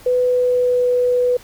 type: tone with pitch glide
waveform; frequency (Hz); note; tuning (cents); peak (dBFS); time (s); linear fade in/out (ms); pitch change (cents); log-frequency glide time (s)
sine; 498.8 to 494.2; B4 to B4; +17 to +1; -13; 0.06-1.37; 5; -16; 0.18-0.86
effects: pink hiss -44 dBFS RMS until 1.43 s